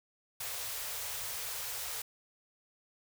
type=band-stop noise; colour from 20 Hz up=white; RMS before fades=-39 dBFS; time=0.4-2.02 s; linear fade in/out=5 ms; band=140 to 420 Hz; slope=96 dB/octave; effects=none